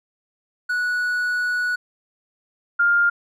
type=tone pair in turn; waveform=triangle / sine; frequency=1470 / 1404.6 Hz; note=F#6 / F6; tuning=-12 / +10 cents; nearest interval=minor second; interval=78 cents; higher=first; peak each=-18 / -14 dBFS; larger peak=second; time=0.69-1.76 / 2.79-3.1 s; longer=first; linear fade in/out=10 ms; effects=none